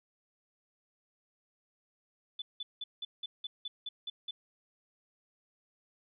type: tone bursts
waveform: sine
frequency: 3487 Hz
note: A7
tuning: 16 cents flat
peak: -36 dBFS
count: 10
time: 2.39-4.31 s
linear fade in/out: 5 ms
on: 30 ms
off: 180 ms
effects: none